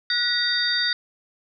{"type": "tone cluster", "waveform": "sine", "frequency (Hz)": [1466, 1919, 3681, 4665], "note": ["F#6", "A#6", "A#7", "D8"], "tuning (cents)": [-16, 50, -23, -12], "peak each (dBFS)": [-27, -27, -25, -24], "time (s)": [0.1, 0.93], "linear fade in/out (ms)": 2, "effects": []}